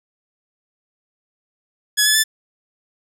10% pulse tone with pitch steps, 1689 / 1720.5 / 1752.6 Hz, G#6 / A6 / A6, +29 / -39 / -7 cents, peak -4 dBFS, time 1.97-2.24 s, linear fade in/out 20 ms, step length 90 ms, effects none

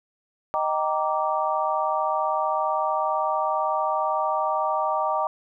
sine chord, Eb major seventh, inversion none, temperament just, 622.3 / 777.8 / 933.4 / 1166.7 Hz, Eb5 / G5 / Bb5 / D6, 0 / -14 / +2 / -12 cents, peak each -27 dBFS, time 0.54-5.27 s, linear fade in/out 0 ms, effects none

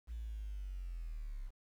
triangle linear sweep, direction down, 58.4 to 32.7 Hz, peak -36 dBFS, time 0.07-1.51 s, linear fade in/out 50 ms, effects tanh soft clip ceiling -38 dBFS + 11-bit

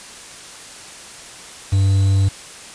triangle tone with quantisation, 97.5 Hz, G2, 9 cents flat, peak -10 dBFS, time 1.72-2.29 s, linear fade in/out 10 ms, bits 6, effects white hiss -37 dBFS RMS until 2.74 s + resampled to 22050 Hz

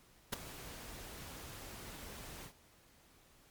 pink noise with ADSR envelope, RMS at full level -33 dBFS, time 0.32-2.53 s, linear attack 14 ms, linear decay 8 ms, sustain -16 dB, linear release 87 ms, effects pink hiss -65 dBFS RMS until 3.5 s + MP3 96 kbps

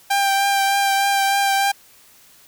sawtooth tone with vibrato, 791 Hz, G5, 15 cents sharp, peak -12 dBFS, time 0.1-1.72 s, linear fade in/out 10 ms, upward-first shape triangle, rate 3.3 Hz, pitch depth 19 cents each way, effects white hiss -50 dBFS RMS until 2.47 s

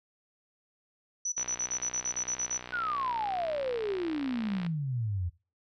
sine tone bursts, 5940 Hz, F#8, 6 cents sharp, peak -29 dBFS, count 12, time 1.25-2.575 s, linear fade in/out 5 ms, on 71 ms, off 43 ms
click train, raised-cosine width 0.3 ms, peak -24 dBFS, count 204, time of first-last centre 1.38-4.665 s, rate 61.8 Hz
sine exponential sweep, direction down, 1503 to 83.6 Hz, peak -29 dBFS, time 2.72-5.3 s, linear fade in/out 20 ms
effects noise-tail reverb RT60 0.3 s tail -18 dB re dry

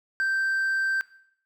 sine tone with hard clipping, 1564 Hz, G6, 4 cents flat, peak -23 dBFS, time 0.2-1.01 s, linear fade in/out 0 ms, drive 2 dB, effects noise-tail reverb RT60 0.7 s tail -19 dB re dry

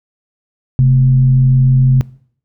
sine tone with frequency modulation, 130.81 Hz, C3, in tune, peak -6 dBFS, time 0.79-2.01 s, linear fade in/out 0 ms, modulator 93.5 Hz, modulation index 0.3, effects noise-tail reverb RT60 0.6 s tail -22 dB re dry

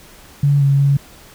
sine tone with pitch steps, 142.4 / 139.1 / 140.1 Hz, C#3 / C#3 / C#3, +47 / +6 / +19 cents, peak -10 dBFS, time 0.43-0.97 s, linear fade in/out 5 ms, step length 180 ms, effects pink hiss -43 dBFS RMS until 1.34 s

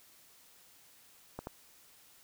clicks, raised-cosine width 1 ms, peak -25 dBFS, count 2, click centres 1.39 / 1.471 s, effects white hiss -61 dBFS RMS until 2.23 s

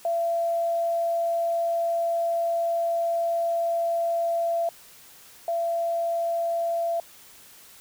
sine tone pair in turn, 675 / 675 Hz, E5 / E5, +41 / +41 cents, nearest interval unison, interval 0 cents, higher neither, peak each -22 / -23 dBFS, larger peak first, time 0.05-4.69 / 5.48-7 s, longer first, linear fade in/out 2 ms, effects white hiss -50 dBFS RMS until 7.8 s

